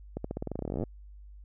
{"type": "accelerating click train", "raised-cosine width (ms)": 2, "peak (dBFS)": -20, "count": 23, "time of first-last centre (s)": [0.17, 0.837], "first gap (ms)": 74, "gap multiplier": 0.9, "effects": ["added 50 Hz sine -46 dBFS peak until 1.44 s"]}